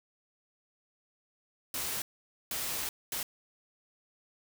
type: noise bursts at uneven times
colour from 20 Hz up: white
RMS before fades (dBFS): -35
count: 3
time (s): 1.74-2.02 / 2.51-2.89 / 3.12-3.23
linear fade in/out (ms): 2
effects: none